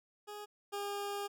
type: tone pair in turn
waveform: 20% pulse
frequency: 415.3 / 404.9 Hz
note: G#4 / G#4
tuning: 0 / -44 cents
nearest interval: unison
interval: 44 cents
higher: first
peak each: -39 / -32 dBFS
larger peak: second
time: 0.27-0.46 / 0.72-1.28 s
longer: second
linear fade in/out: 20 ms
effects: none